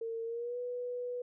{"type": "tone with pitch glide", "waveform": "sine", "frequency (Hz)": [455.7, 491.2], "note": ["A#4", "B4"], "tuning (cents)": [-39, -9], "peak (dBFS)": -35, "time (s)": [0.01, 1.22], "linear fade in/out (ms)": 5, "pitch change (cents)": 130, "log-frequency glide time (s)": [0.24, 0.58], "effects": []}